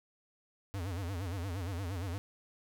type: tone with vibrato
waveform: square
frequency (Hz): 91.8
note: F#2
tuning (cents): -13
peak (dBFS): -36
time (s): 0.74-2.18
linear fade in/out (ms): 0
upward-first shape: sine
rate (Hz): 8.6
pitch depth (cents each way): 170
effects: none